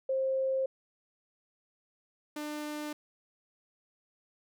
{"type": "tone pair in turn", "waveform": ["sine", "sawtooth"], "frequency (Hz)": [530, 299.3], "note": ["C5", "D4"], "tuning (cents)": [22, 33], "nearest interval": "minor seventh", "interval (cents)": 989, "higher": "first", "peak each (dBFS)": [-27, -32], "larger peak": "first", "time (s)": [[0.09, 0.66], [2.36, 2.93]], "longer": "neither", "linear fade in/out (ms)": 5, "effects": []}